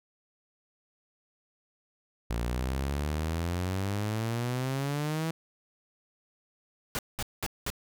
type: exponential sweep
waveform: sawtooth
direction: up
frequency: 56.5 to 164.7 Hz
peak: -25 dBFS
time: 2.3-5.31 s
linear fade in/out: 5 ms
type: noise bursts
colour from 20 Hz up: pink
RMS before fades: -32 dBFS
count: 4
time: 6.95-7.702 s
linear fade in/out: 0 ms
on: 38 ms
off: 200 ms
effects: none